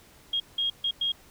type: tone bursts at uneven times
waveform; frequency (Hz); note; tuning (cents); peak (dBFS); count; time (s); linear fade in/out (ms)
sine; 3259; G#7; -33; -24; 4; 0.33-0.4 / 0.58-0.7 / 0.84-0.91 / 1.01-1.12; 5
effects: pink hiss -55 dBFS RMS until 1.3 s

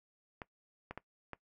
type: clicks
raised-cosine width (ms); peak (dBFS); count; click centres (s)
0.5; -27; 4; 0.418 / 0.91 / 0.976 / 1.333
effects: noise-tail reverb RT60 0.1 s tail -20 dB re dry

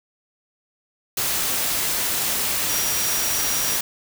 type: tone in noise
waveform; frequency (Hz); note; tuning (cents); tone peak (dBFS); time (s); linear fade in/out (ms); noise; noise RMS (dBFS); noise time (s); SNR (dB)
sine; 5730; F8; +44; -27; 2.69-3.77; 5; white; -23; 1.17-3.81; -7
effects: none

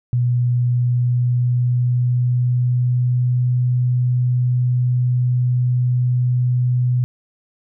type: tone with pitch glide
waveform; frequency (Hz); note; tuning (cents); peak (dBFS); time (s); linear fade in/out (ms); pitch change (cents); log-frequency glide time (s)
sine; 122.4 to 124.32; B2 to B2; -15 to +12; -14; 0.13-7.04; 0; +27; 0.51-3.54
effects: none

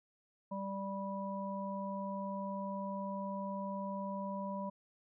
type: harmonic tone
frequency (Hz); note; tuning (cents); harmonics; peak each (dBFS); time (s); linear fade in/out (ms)
196; G3; 0; 1 / 3 / 5; -40 / -43 / -42; 0.51-4.7; 10
effects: none

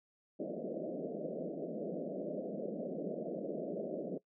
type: band-pass noise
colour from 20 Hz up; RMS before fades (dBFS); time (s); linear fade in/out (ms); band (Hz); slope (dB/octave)
white; -40; 0.39-4.18; 10; 160 to 640; 96
effects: noise-tail reverb RT60 0.1 s tail -19 dB re dry

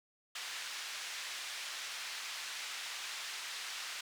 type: band-pass noise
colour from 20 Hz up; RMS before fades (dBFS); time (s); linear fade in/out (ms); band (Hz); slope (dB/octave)
pink; -43; 0.35-4.01; 5; 1800 to 6300; 12
effects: none

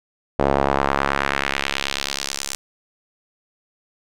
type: tone with band-pass filter sweep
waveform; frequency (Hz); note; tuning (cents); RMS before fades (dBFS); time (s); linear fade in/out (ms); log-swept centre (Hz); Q
sawtooth; 69.3; C#2; 0; -22; 0.39-2.55; 0; 590 to 7400; 1.3
effects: none

